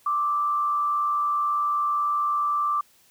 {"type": "tone with frequency modulation", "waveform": "sine", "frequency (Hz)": 1174.7, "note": "D6", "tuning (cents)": 0, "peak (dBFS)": -21, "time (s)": [0.06, 2.81], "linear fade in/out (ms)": 5, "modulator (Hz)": 98.2, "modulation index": 0.45, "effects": ["white hiss -59 dBFS RMS until 3.1 s"]}